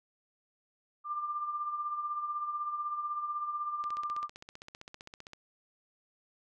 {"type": "tone with tremolo", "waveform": "sine", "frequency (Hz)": 1192, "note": "D6", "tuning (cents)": 25, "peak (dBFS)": -30, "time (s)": [1.04, 4.29], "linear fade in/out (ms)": 50, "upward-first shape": "triangle", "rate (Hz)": 16, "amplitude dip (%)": 60}
{"type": "click train", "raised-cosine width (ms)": 0.2, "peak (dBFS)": -29, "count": 24, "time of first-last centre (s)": [3.84, 5.334], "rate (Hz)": 15.4}
{"effects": []}